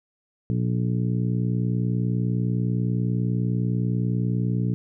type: harmonic tone with a mistuned harmonic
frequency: 60 Hz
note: B1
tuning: 49 cents flat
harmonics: 2 / 3 / 4 / 5 / 6 / 7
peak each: -23 / -26 / -32 / -34 / -42 / -39 dBFS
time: 0.5-4.74 s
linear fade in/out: 0 ms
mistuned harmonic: 7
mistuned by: +39 cents
effects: none